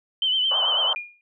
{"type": "tone with vibrato", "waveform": "sine", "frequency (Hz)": 3060, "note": "G7", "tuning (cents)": -42, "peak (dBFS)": -19, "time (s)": [0.22, 0.93], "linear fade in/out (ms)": 2, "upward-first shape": "triangle", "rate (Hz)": 9.1, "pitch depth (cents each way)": 62}
{"type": "band-pass noise", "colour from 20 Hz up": "white", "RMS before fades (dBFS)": -31, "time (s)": [0.51, 0.95], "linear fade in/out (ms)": 2, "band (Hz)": [540, 1300], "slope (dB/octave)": 48}
{"type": "tone with exponential decay", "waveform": "sine", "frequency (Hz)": 2425, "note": "D#7", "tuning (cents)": -45, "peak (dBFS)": -24, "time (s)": [0.96, 1.21], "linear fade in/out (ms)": 1, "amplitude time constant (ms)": 54}
{"effects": []}